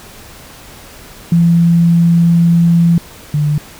sine tone pair in turn, 169.4 / 148.7 Hz, E3 / D3, +48 / +22 cents, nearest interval major second, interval 226 cents, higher first, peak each -6 / -10 dBFS, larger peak first, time 1.32-2.98 / 3.34-3.58 s, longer first, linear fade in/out 2 ms, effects pink hiss -36 dBFS RMS until 3.79 s

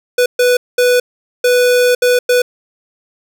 square tone bursts at uneven times, 493.9 Hz, B4, in tune, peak -9 dBFS, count 6, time 0.18-0.26 / 0.39-0.57 / 0.78-1 / 1.44-1.95 / 2.02-2.19 / 2.29-2.42 s, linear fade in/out 5 ms, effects none

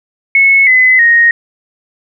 sine tone with pitch steps, 2195 / 2024 / 1867.2 Hz, C#7 / B6 / A#6, -18 / +42 / +2 cents, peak -4 dBFS, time 0.35-1.31 s, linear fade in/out 2 ms, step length 320 ms, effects none

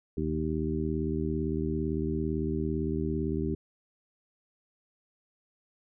harmonic tone with a mistuned harmonic, 77.78 Hz, D#2, in tune, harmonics 1 / 2 / 3 / 4 / 5, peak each -34 / -34 / -34 / -34 / -34 dBFS, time 0.17-3.55 s, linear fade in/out 5 ms, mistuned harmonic 1, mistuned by -64 cents, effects none

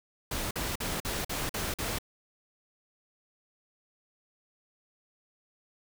pink noise bursts, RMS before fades -33 dBFS, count 7, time 0.31-1.986 s, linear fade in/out 5 ms, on 200 ms, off 46 ms, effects none

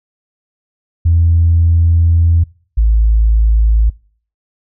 sine tone pair in turn, 83.8 / 54.65 Hz, E2 / A1, +29 / -11 cents, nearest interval perfect fifth, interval 740 cents, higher first, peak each -6 dBFS, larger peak neither, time 1.05-2.44 / 2.77-3.9 s, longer first, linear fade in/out 10 ms, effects noise-tail reverb RT60 0.5 s tail -25 dB re dry + tanh soft clip ceiling -2 dBFS

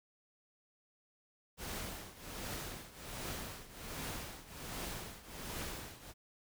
pink noise with tremolo, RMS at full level -41 dBFS, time 1.57-6.14 s, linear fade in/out 50 ms, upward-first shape triangle, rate 1.3 Hz, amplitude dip 85%, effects none

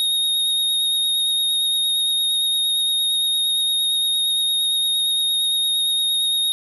square tone with vibrato, 3729 Hz, A#7, in tune, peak -18 dBFS, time 0-6.52 s, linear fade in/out 0 ms, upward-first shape sine, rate 8.7 Hz, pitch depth 14 cents each way, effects none

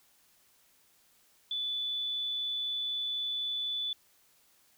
sine tone, 3476 Hz, A7, 22 cents flat, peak -31 dBFS, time 1.51-3.93 s, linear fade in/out 2 ms, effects white hiss -66 dBFS RMS until 4.77 s

